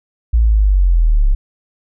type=linear sweep; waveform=sine; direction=down; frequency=58.27 to 32.61 Hz; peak=-8 dBFS; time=0.33-1.35 s; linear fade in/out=10 ms; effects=none